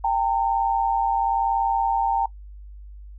sine tone pair together, 790 / 911 Hz, G5 / A#5, +13 / -40 cents, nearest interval major second, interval 247 cents, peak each -22 / -21 dBFS, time 0.04-2.26 s, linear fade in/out 5 ms, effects noise-tail reverb RT60 0.1 s tail -21 dB re dry + added 50 Hz sine -38 dBFS peak until 3.18 s

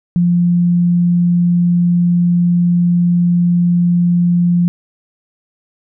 sine tone, 174.5 Hz, F3, 1 cent flat, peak -9 dBFS, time 0.16-4.68 s, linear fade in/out 0 ms, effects none

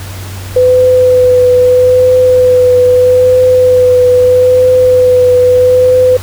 sine tone with vibrato, 502 Hz, B4, 28 cents sharp, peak -3 dBFS, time 0.56-6.17 s, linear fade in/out 5 ms, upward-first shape triangle, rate 0.78 Hz, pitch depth 17 cents each way, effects added 95 Hz sine -21 dBFS peak until 6.22 s + pink hiss -28 dBFS RMS until 6.22 s

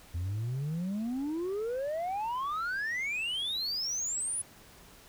sine exponential sweep, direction up, 82.41 to 10250 Hz, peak -28 dBFS, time 0.14-4.42 s, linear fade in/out 10 ms, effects tanh soft clip ceiling -30 dBFS + pink hiss -55 dBFS RMS until 5.08 s

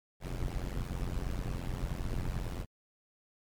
brown noise with amplitude modulation, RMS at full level -31 dBFS, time 0.2-2.66 s, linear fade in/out 50 ms, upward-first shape sine, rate 89.2 Hz, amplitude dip 95%, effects MP3 96 kbps

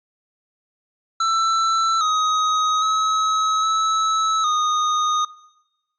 square tone with pitch steps, 1332 / 1259 / 1283 / 1302 / 1236 Hz, E6 / D#6 / E6 / E6 / D#6, +18 / +20 / -47 / -22 / -12 cents, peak -18 dBFS, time 1.2-5.25 s, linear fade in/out 5 ms, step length 810 ms, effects noise-tail reverb RT60 1.0 s tail -20 dB re dry + resampled to 16000 Hz

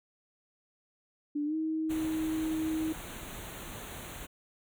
sine tone with pitch glide, 293.7 to 316.6 Hz, D4 to D#4, 0 to +30 cents, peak -29 dBFS, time 1.35-2.93 s, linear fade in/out 10 ms, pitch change +130 cents, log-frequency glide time 1.45-1.55 s
pink band-stop noise, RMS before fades -43 dBFS, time 1.89-4.27 s, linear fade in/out 20 ms, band 4200 to 6100 Hz, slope 96 dB/octave
effects none

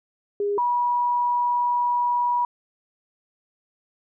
sine tone pair in turn, 407.5 / 969.2 Hz, G#4 / B5, -33 / -33 cents, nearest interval octave + minor third, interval 1500 cents, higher second, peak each -21 / -19 dBFS, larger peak second, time 0.4-0.58 / 0.58-2.45 s, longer second, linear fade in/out 2 ms, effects none

